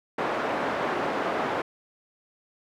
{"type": "band-pass noise", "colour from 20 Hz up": "pink", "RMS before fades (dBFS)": -28, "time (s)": [0.18, 1.62], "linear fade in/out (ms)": 5, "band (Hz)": [340, 1500], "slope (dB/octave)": 12, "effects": []}